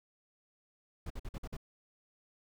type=noise bursts; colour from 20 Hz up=brown; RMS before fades=-40 dBFS; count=6; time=1.06-1.568 s; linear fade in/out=5 ms; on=43 ms; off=50 ms; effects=none

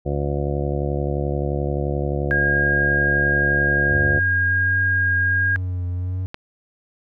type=harmonic tone; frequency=71.5 Hz; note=D2; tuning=46 cents flat; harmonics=1 / 2 / 3 / 4 / 5 / 6 / 7 / 8 / 9 / 10; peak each=-25 / -25 / -33 / -33 / -28 / -40 / -29 / -32 / -37 / -35 dBFS; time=0.05-4.2 s; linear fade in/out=20 ms
type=tone; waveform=sine; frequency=1626 Hz; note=G#6; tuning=37 cents flat; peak=-17 dBFS; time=2.31-5.56 s; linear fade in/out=0 ms
type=tone with vibrato; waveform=triangle; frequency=90.8 Hz; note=F#2; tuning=32 cents flat; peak=-20 dBFS; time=3.91-6.26 s; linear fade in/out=0 ms; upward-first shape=triangle; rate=1.4 Hz; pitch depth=42 cents each way
type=click; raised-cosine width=0.3 ms; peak=-16 dBFS; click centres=6.344 s
effects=none

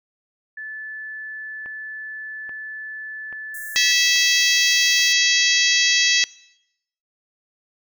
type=tone; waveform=sine; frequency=1740 Hz; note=A6; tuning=20 cents flat; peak=-30 dBFS; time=0.57-3.92 s; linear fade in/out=5 ms
type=click train; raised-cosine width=0.5 ms; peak=-27 dBFS; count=5; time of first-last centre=1.66-4.993 s; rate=1.2 Hz
type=high-pass noise; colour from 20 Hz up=white; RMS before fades=-38 dBFS; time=3.54-5.13 s; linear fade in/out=5 ms; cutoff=6600 Hz; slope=48 dB/octave
type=harmonic tone; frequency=654 Hz; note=E5; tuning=14 cents flat; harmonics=3 / 4 / 5 / 6 / 7 / 8 / 9 / 10; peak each=-21 / -22 / -23 / -24 / -24 / -25 / -26 / -26 dBFS; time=3.76-6.24 s; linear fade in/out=0 ms
effects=noise-tail reverb RT60 0.8 s tail -21 dB re dry

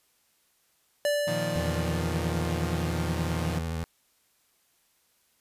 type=tone with exponential decay; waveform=square; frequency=584 Hz; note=D5; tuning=10 cents flat; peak=-23 dBFS; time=1.05-3.08 s; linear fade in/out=1 ms; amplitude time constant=440 ms
type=chord; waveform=sawtooth; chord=Bb suspended fourth; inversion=none; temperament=equal; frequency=116.54 / 155.56 / 174.61 Hz; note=Bb2 / Eb3 / F3; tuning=0 / 0 / 0 cents; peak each=-32 / -29 / -29 dBFS; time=1.27-3.59 s; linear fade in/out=10 ms
type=tone with vibrato; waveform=25% pulse; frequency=82 Hz; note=E2; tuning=9 cents flat; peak=-26 dBFS; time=1.56-3.84 s; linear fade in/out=0 ms; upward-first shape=sine; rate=13 Hz; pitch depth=42 cents each way
effects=white hiss -68 dBFS RMS until 5.4 s + resampled to 32000 Hz

